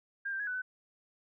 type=tone with pitch steps; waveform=sine; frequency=1605 / 1571 / 1667 / 1493 / 1509 Hz; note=G6 / G6 / G#6 / F#6 / F#6; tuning=+40 / +3 / +6 / +15 / +34 cents; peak=-33 dBFS; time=0.25-0.62 s; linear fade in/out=10 ms; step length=74 ms; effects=none